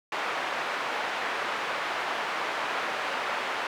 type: band-pass noise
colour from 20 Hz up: pink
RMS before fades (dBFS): -31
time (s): 0.12-3.67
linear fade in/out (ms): 2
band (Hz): 730 to 2200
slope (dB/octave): 12
effects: none